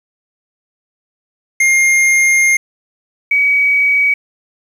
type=tone pair in turn; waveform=square / sine; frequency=2123 / 2267 Hz; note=C7 / C#7; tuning=+25 / +38 cents; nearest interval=minor second; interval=113 cents; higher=second; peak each=-9 dBFS; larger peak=neither; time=1.6-2.57 / 3.31-4.14 s; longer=first; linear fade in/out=5 ms; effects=low-pass 11000 Hz 12 dB/octave + 7-bit